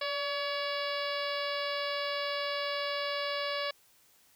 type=harmonic tone with a mistuned harmonic; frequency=566 Hz; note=C#5; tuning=36 cents sharp; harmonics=1 / 2 / 3 / 4 / 5 / 6 / 7 / 8 / 9; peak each=-35 / -38 / -40 / -41 / -42 / -43 / -43 / -44 / -45 dBFS; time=0.01-3.71 s; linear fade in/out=5 ms; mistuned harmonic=1; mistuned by=+31 cents; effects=white hiss -64 dBFS RMS until 4.35 s